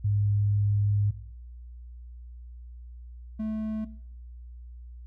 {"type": "tone pair in turn", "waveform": ["sine", "triangle"], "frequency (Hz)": [102.6, 217.4], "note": ["G#2", "A3"], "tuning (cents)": [-21, -21], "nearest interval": "octave + minor second", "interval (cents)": 1300, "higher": "second", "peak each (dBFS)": [-22, -26], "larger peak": "first", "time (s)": [[0.04, 1.11], [3.39, 3.85]], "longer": "first", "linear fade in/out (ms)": 10, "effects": ["noise-tail reverb RT60 0.6 s tail -18 dB re dry", "added 60 Hz sine -41 dBFS peak until 5.06 s"]}